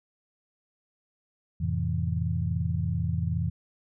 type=chord; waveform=sine; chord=F major seventh; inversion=none; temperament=equal; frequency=87.31 / 110 / 130.81 / 164.81 Hz; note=F2 / A2 / C3 / E3; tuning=0 / 0 / 0 / 0 cents; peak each=-29 / -32 / -33 / -30 dBFS; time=1.6-3.5 s; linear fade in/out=10 ms; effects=none